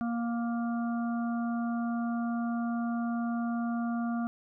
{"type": "harmonic tone", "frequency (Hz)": 234.4, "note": "A#3", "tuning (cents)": 10, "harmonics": [1, 3, 5, 6], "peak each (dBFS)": [-29, -39, -43, -45], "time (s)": [0.01, 4.27], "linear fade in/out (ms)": 0, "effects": []}